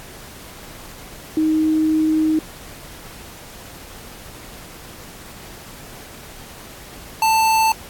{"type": "tone pair in turn", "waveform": ["sine", "square"], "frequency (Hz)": [313.4, 886.4], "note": ["D#4", "A5"], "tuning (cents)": [13, 13], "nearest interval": "octave + tritone", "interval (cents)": 1800, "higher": "second", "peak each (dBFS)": -14, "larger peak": "neither", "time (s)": [[1.37, 2.39], [7.22, 7.72]], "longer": "first", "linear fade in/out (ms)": 2, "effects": ["pink hiss -39 dBFS RMS until 7.89 s", "AAC 64 kbps"]}